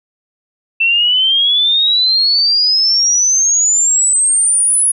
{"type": "exponential sweep", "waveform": "sine", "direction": "up", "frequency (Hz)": [2671, 10480], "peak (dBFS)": -9, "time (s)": [0.8, 4.92], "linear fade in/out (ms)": 10, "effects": []}